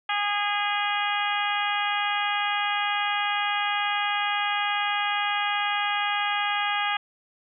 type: harmonic tone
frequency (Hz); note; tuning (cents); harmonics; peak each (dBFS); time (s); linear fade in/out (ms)
410.6; G#4; -20; 2 / 3 / 4 / 5 / 6 / 7 / 8; -28 / -30 / -31 / -32 / -33 / -33 / -34; 0.09-6.97; 5
effects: none